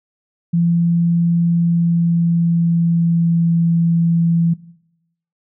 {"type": "tone with pitch glide", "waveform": "sine", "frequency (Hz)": [170, 167.85], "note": ["F3", "E3"], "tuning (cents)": [-46, 32], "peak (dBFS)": -12, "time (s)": [0.53, 4.54], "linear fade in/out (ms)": 10, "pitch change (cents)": -22, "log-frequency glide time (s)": [1.47, 3.51], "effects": ["noise-tail reverb RT60 0.8 s tail -19 dB re dry"]}